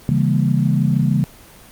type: chord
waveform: sine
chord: C# diminished seventh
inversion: none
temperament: equal with one note detuned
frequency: 138.59 / 164.81 / 200.1 / 233.1 Hz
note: C#3 / E3 / G3 / Bb3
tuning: 0 / 0 / +36 / 0 cents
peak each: -17 / -19 / -20 / -22 dBFS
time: 0.09-1.24 s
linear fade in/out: 0 ms
effects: pink hiss -43 dBFS RMS until 1.71 s + Opus 24 kbps